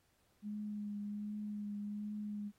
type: tone with vibrato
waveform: sine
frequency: 207.7 Hz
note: G#3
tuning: in tune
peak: -39 dBFS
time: 0.42-2.52 s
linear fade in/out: 50 ms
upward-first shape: triangle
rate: 1.3 Hz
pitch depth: 23 cents each way
effects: pink hiss -75 dBFS RMS until 2.58 s + AAC 48 kbps